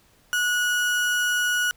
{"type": "tone", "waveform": "35% pulse", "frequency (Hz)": 1461, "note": "F#6", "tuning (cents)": -22, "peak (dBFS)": -19, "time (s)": [0.33, 1.71], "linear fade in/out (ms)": 0, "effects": ["pink hiss -59 dBFS RMS until 1.76 s"]}